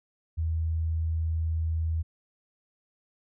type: tone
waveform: sine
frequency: 80.9 Hz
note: E2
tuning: 32 cents flat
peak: -25 dBFS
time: 0.37-2.03 s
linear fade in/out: 20 ms
effects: none